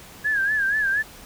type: tone with vibrato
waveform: sine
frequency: 1655 Hz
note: G#6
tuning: 6 cents flat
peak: -19 dBFS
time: 0.24-1.03 s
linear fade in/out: 20 ms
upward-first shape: sine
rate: 4.2 Hz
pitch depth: 98 cents each way
effects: pink hiss -44 dBFS RMS until 1.25 s